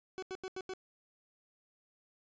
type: tone bursts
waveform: 40% pulse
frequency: 375.7 Hz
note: F#4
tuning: 26 cents sharp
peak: -38 dBFS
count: 5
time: 0.18-0.736 s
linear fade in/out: 0 ms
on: 44 ms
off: 84 ms
effects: resampled to 16000 Hz